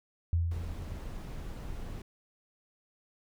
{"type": "tone with exponential decay", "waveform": "sine", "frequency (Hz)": 84.3, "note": "E2", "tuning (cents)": 39, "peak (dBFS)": -23, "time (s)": [0.33, 1.35], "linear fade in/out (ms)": 0, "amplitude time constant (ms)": 220}
{"type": "noise", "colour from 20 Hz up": "brown", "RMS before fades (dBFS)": -40, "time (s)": [0.51, 2.02], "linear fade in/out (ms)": 5}
{"effects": []}